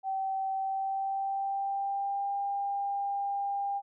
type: tone with pitch glide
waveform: sine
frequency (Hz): 771 to 800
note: G5 to G5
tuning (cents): -29 to +35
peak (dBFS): -29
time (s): 0.03-3.82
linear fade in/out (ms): 50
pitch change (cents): +64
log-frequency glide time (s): 0.55-2.34
effects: none